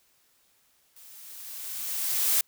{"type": "noise with level ramp", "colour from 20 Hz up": "blue", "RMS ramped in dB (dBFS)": [-51, -22], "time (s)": [0.96, 2.41], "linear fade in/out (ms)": 5, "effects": ["white hiss -66 dBFS RMS until 2.47 s"]}